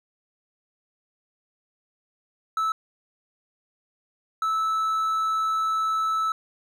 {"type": "tone bursts at uneven times", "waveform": "triangle", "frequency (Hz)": 1309, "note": "E6", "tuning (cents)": -13, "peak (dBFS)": -20, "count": 2, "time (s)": [[2.57, 2.72], [4.42, 6.32]], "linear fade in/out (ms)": 2, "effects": []}